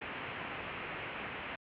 white low-pass noise, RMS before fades -42 dBFS, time 0.01-1.56 s, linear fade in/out 10 ms, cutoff 2800 Hz, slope 48 dB/octave, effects high-pass 60 Hz 12 dB/octave

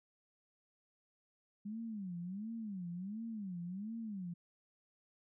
sine tone with vibrato, 198.8 Hz, G3, 25 cents sharp, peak -40 dBFS, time 1.65-4.34 s, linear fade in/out 10 ms, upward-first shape sine, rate 1.4 Hz, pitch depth 250 cents each way, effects none

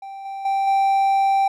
triangle tone with level steps, 783 Hz, G5, 2 cents flat, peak -30 / -26 / -16 / -13 dBFS, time 0.02-1.48 s, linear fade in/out 5 ms, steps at 0.25 / 0.45 / 0.67 s, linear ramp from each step 5 ms, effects none

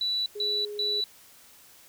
sine tone bursts, 3951 Hz, B7, in tune, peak -25 dBFS, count 3, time 0.01-1.04 s, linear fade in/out 2 ms, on 250 ms, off 140 ms
sine tone, 415.3 Hz, G#4, in tune, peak -34 dBFS, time 0.35-1.01 s, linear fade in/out 10 ms
effects white hiss -54 dBFS RMS until 1.88 s

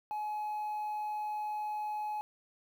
sine tone, 846 Hz, G#5, 32 cents sharp, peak -31 dBFS, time 0.11-2.21 s, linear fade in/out 0 ms, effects tanh soft clip ceiling -33 dBFS + 10-bit

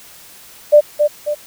sine tone with echo, 593 Hz, D5, 17 cents sharp, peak -3 dBFS, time 0.72-0.81 s, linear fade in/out 20 ms, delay 270 ms, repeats 2, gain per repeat -6 dB, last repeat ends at 1.35 s, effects white hiss -41 dBFS RMS until 1.46 s

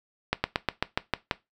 slowing click train, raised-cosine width 0.3 ms, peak -7 dBFS, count 8, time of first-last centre 0.33-1.312 s, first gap 110 ms, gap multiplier 1.08, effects noise-tail reverb RT60 0.2 s tail -18 dB re dry

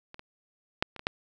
clicks, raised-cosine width 0.3 ms, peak -28 / -27 / -8 / -26 / -24 / -10 dBFS, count 6, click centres 0.144 / 0.194 / 0.825 / 0.963 / 0.994 / 1.069 s, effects none

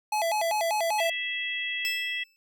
square tone with vibrato, 753 Hz, F#5, 30 cents sharp, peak -25 dBFS, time 0.12-1.1 s, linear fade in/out 5 ms, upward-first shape square, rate 5.1 Hz, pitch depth 210 cents each way
harmonic tone, 659.3 Hz, E5, in tune, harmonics 3 / 4 / 5, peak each -32 / -33 / -34 dBFS, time 0.98-2.24 s, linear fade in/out 10 ms
25% pulse tone with exponential decay, 2637 Hz, E7, in tune, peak -22 dBFS, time 1.85-2.36 s, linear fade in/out 0 ms, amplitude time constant 110 ms
effects none

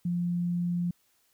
sine tone, 174.61 Hz, F3, in tune, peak -26 dBFS, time 0.05-0.91 s, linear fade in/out 5 ms, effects white hiss -69 dBFS RMS until 1.33 s

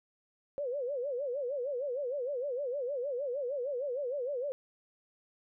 sine tone with vibrato, 530 Hz, C5, 22 cents sharp, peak -32 dBFS, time 0.58-4.52 s, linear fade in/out 0 ms, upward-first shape sine, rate 6.5 Hz, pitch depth 180 cents each way, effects none

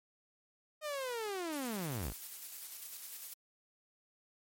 sawtooth linear sweep, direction down, 622.3 to 36.85 Hz, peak -33 dBFS, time 0.81-2.14 s, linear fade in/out 50 ms
blue noise with tremolo, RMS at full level -45 dBFS, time 1.52-3.34 s, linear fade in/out 10 ms, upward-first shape square, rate 10 Hz, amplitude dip 30%
effects MP3 64 kbps

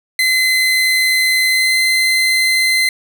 30% pulse tone with pitch glide, 2047 to 2061 Hz, C7 to C7, -38 to -27 cents, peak -9 dBFS, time 0.19-2.89 s, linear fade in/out 2 ms, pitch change +11 cents, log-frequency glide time 1.48-1.8 s, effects none

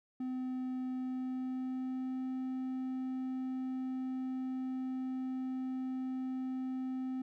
triangle tone with pitch glide, 256 to 259 Hz, C4 to C4, -38 to -17 cents, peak -33 dBFS, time 0.2-7.22 s, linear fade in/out 5 ms, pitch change +21 cents, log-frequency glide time 0.91-2.26 s, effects none

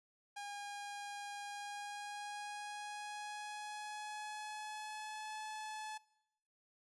sawtooth tone with pitch glide, 814 to 860.9 Hz, G#5 to A5, -35 to -38 cents, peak -40 dBFS, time 0.36-5.98 s, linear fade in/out 10 ms, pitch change +97 cents, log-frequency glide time 1.43-5.4 s, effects noise-tail reverb RT60 0.9 s tail -22 dB re dry + resampled to 24000 Hz

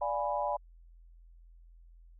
sine chord, D diminished seventh, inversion none, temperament equal, 587.3 / 698.5 / 830.6 / 987.8 Hz, D5 / F5 / Ab5 / Cb6, 0 / 0 / 0 / 0 cents, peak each -34 / -38 / -34 / -35 dBFS, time 0.01-0.57 s, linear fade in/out 10 ms, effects added 42 Hz sine -53 dBFS peak until 2.19 s

